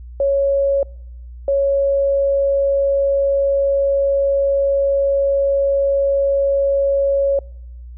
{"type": "tone pair in turn", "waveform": "sine", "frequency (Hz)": [554.4, 554.4], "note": ["C#5", "C#5"], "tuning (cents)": [0, 0], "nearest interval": "unison", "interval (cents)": 0, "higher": "neither", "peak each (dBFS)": -13, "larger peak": "neither", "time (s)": [[0.2, 0.83], [1.48, 7.39]], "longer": "second", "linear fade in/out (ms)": 2, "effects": ["noise-tail reverb RT60 0.9 s tail -26 dB re dry", "added 60 Hz sine -32 dBFS peak until 7.97 s"]}